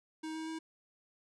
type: tone with pitch steps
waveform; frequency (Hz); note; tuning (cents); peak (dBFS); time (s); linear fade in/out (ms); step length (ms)
square; 315.8 / 318.5 / 321.3; D#4 / D#4 / E4; +26 / +41 / -44; -39; 0.23-0.59; 10; 120
effects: resampled to 22050 Hz